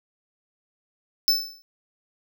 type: tone with exponential decay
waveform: square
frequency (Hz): 5274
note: E8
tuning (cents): 0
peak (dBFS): -14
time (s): 1.28-1.62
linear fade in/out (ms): 0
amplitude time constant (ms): 73
effects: none